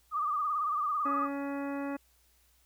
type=tone with vibrato; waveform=sine; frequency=1201 Hz; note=D6; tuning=38 cents sharp; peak=-28 dBFS; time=0.11-1.29 s; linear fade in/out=50 ms; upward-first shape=sine; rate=18 Hz; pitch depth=79 cents each way
type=harmonic tone; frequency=280.3 Hz; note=C#4; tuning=19 cents sharp; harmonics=1 / 2 / 3 / 4 / 5 / 6 / 7 / 9; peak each=-34 / -40 / -44 / -46 / -48 / -50 / -51 / -53 dBFS; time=1.05-1.97 s; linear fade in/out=10 ms
effects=added 60 Hz sine -68 dBFS peak until 2.65 s + white hiss -68 dBFS RMS until 2.65 s